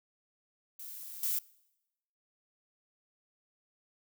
violet noise with level steps, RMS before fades -45 / -32 dBFS, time 0.79-1.39 s, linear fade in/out 5 ms, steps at 1.23 s, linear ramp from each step 2 ms, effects noise-tail reverb RT60 0.9 s tail -23 dB re dry

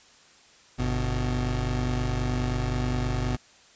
25% pulse tone pair together, 49.49 / 124.7 Hz, G1 / B2, +17 / +17 cents, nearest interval octave + major third, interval 1600 cents, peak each -24 dBFS, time 0.78-3.37 s, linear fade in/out 20 ms, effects white hiss -55 dBFS RMS until 3.75 s + resampled to 16000 Hz

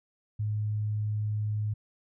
sine tone, 106 Hz, G#2, 36 cents sharp, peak -27 dBFS, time 0.39-1.74 s, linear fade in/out 10 ms, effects none

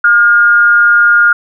sine tone with frequency modulation, 1420 Hz, F6, 28 cents sharp, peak -4 dBFS, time 0.04-1.33 s, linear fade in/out 5 ms, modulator 185 Hz, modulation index 0.38, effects none

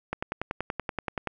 click train, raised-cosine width 0.5 ms, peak -14 dBFS, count 13, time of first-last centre 0.13-1.273 s, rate 10.5 Hz, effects none

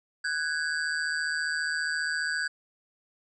square ring-modulated tone, 1568 Hz, G6, in tune, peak -25 dBFS, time 0.24-2.48 s, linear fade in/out 10 ms, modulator 77.4 Hz, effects resampled to 22050 Hz

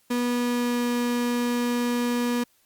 35% pulse tone with pitch glide, 243.4 to 241.6 Hz, B3 to B3, -25 to -38 cents, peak -21 dBFS, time 0.1-2.44 s, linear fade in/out 10 ms, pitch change -13 cents, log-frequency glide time 0.29-0.85 s, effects white hiss -64 dBFS RMS until 2.65 s + Opus 48 kbps

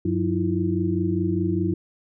sine tone cluster, 96.3 / 180.8 / 317.2 / 342.1 Hz, G2 / F#3 / D#4 / F4, -30 / -40 / +33 / -36 cents, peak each -26 dBFS, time 0.05-1.74 s, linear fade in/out 5 ms, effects none

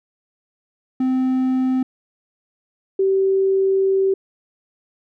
triangle / sine tone pair in turn, 258.6 / 385.9 Hz, C4 / G4, -20 / -27 cents, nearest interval perfect fifth, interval 693 cents, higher second, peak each -14 dBFS, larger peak neither, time 1-1.83 / 2.99-4.14 s, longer second, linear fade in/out 5 ms, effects none

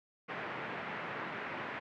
white band-pass noise, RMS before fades -41 dBFS, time 0.28-1.8 s, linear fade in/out 20 ms, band 120 to 2100 Hz, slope 24 dB/octave, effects none

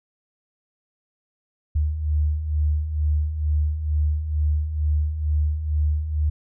sine beating tone pair, 73.9 / 76.1 Hz, D2 / D#2, +11 / -38 cents, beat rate 2.2 Hz, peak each -27 / -20 dBFS, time 1.75-6.3 s, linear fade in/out 10 ms, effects none

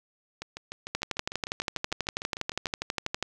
two click trains, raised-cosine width 0.2 ms, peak -11 / -19 dBFS, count 29 / 16, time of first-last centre 0.95-3.226 / 0.42-2.669 s, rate 12.3 / 6.67 Hz, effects none

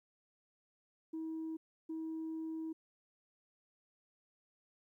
sine tone bursts at uneven times, 320.8 Hz, E4, 47 cents flat, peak -37 dBFS, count 2, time 1.13-1.57 / 1.89-2.73 s, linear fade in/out 10 ms, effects tanh soft clip ceiling -36 dBFS + 13-bit

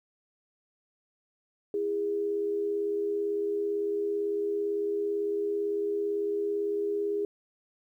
sine tone pair together, 330.8 / 408.7 Hz, E4 / G#4, +6 / -28 cents, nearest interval major third, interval 366 cents, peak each -37 / -27 dBFS, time 1.74-7.25 s, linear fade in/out 2 ms, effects 11-bit

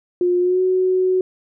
sine tone with pitch glide, 356.1 to 371 Hz, F4 to F#4, +34 to +5 cents, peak -14 dBFS, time 0.21-1.21 s, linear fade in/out 2 ms, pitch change +71 cents, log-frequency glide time 0.4-0.61 s, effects none

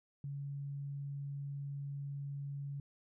sine tone, 140.9 Hz, C#3, 29 cents sharp, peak -39 dBFS, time 0.24-2.8 s, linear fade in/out 2 ms, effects none

